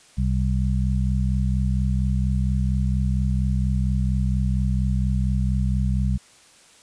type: harmonic tone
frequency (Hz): 64.3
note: C2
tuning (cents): -30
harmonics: 1 / 2 / 3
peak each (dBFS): -21 / -24 / -26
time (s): 0.17-6.18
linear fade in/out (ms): 20
effects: white hiss -52 dBFS RMS until 6.82 s + resampled to 22050 Hz